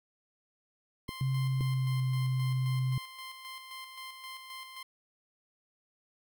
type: tone with tremolo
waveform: 15% pulse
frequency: 1046.5 Hz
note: C6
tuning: in tune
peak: -35 dBFS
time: 1.08-4.83 s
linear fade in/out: 5 ms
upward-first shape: square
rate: 3.8 Hz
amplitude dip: 45%
type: clicks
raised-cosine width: 3 ms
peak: -25 dBFS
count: 2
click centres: 1.091 / 1.609 s
type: tone with pitch glide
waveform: sine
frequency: 133 to 129.66 Hz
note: C3 to C3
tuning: +29 to -15 cents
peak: -27 dBFS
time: 1.21-2.98 s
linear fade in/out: 2 ms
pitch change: -44 cents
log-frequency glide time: 1.37-2.06 s
effects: none